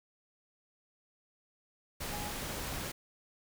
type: tone in noise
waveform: sine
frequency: 830 Hz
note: G#5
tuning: 1 cent flat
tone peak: -43 dBFS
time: 2.12-2.32 s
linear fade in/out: 10 ms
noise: pink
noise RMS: -39 dBFS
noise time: 2-2.92 s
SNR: -7 dB
effects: none